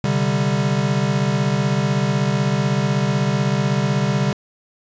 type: chord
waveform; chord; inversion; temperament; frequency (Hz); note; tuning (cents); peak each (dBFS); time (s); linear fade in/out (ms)
square; C suspended second; none; equal; 130.81 / 146.83 / 196; C3 / D3 / G3; 0 / 0 / 0; -22; 0.04-4.33; 2
effects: resampled to 16000 Hz